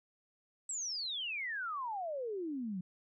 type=exponential sweep; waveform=sine; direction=down; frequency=7980 to 174.61 Hz; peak=-36 dBFS; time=0.69-2.81 s; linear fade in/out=5 ms; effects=none